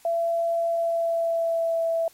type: tone with pitch glide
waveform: sine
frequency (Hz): 673 to 661.4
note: E5 to E5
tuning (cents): +36 to +6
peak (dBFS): -21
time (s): 0.05-2.08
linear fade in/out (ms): 2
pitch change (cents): -30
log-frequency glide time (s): 0.69-1.83
effects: white hiss -55 dBFS RMS until 2.13 s + MP3 64 kbps